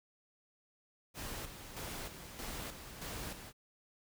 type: noise with tremolo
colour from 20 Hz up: pink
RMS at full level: -43 dBFS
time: 1.14-3.53 s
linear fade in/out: 50 ms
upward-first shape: square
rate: 1.6 Hz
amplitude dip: 55%
effects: none